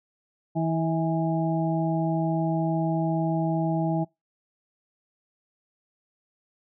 harmonic tone with a mistuned harmonic, 162.3 Hz, E3, 27 cents flat, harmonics 1 / 2 / 4 / 5, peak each -25 / -28 / -31 / -32 dBFS, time 0.55-4.05 s, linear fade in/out 20 ms, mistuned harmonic 5, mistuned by +24 cents, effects noise-tail reverb RT60 0.2 s tail -25 dB re dry

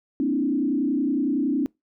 sine tone with frequency modulation, 280.1 Hz, C#4, 18 cents sharp, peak -20 dBFS, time 0.2-1.66 s, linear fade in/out 0 ms, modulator 30.8 Hz, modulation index 1.3, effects noise-tail reverb RT60 0.2 s tail -25 dB re dry

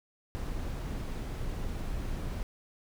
brown noise, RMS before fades -35 dBFS, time 0.35-2.43 s, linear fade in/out 0 ms, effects none

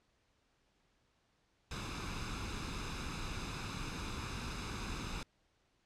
pink noise with comb filter, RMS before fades -41 dBFS, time 1.71-5.23 s, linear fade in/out 2 ms, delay 0.79 ms, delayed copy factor +0.6, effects pink hiss -75 dBFS RMS until 5.85 s + low-pass 6000 Hz 12 dB/octave

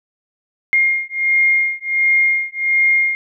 sine beating tone pair, 2127 / 2128.4 Hz, C7 / C7, +28 / +29 cents, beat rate 1.4 Hz, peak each -16 dBFS, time 0.73-3.15 s, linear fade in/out 0 ms, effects none

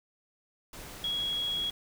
sine tone in noise, 3322 Hz, G#7, in tune, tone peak -29 dBFS, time 1.04-1.7 s, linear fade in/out 2 ms, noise pink, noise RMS -45 dBFS, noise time 0.73-1.71 s, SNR +13 dB, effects none

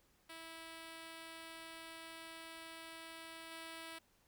5% pulse tone with level steps, 327 Hz, E4, 14 cents flat, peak -38 / -36 dBFS, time 0.29-3.99 s, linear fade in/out 10 ms, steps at 3.51 s, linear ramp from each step 10 ms, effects pink hiss -73 dBFS RMS until 4.27 s

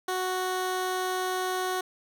15% pulse tone, 369.8 Hz, F#4, 1 cent flat, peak -21 dBFS, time 0.08-1.81 s, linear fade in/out 5 ms, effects none

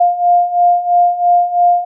sine beating tone pair, 702 / 705 Hz, F5 / F5, +9 / +16 cents, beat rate 3 Hz, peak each -14 / -10 dBFS, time 0-1.85 s, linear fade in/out 10 ms, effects none

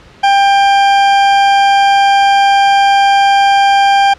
40% pulse tone, 794 Hz, G5, 22 cents sharp, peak -5 dBFS, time 0.23-4.14 s, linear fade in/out 10 ms, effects pink hiss -40 dBFS RMS until 4.18 s + low-pass 4000 Hz 12 dB/octave

